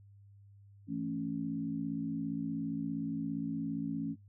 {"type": "chord", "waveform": "sine", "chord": "A major", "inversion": "second", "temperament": "equal", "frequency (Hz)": [164.81, 220, 277.2], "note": ["E3", "A3", "C#4"], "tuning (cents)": [0, 0, 0], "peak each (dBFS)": [-40, -39, -36], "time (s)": [0.87, 4.16], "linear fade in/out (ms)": 50, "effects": ["noise-tail reverb RT60 0.2 s tail -24 dB re dry", "added 100 Hz sine -55 dBFS peak until 4.28 s"]}